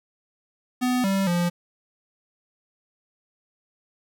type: tone with pitch steps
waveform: square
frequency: 250.3 / 194.5 / 174.3 Hz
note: B3 / G3 / F3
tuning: +23 / -13 / -3 cents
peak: -21 dBFS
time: 0.81-1.5 s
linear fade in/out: 20 ms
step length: 230 ms
effects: 9-bit